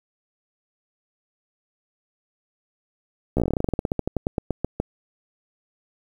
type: slowing click train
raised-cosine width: 2 ms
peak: -9 dBFS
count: 25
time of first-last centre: 3.37-4.8 s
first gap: 14 ms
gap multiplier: 1.11
effects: 8-bit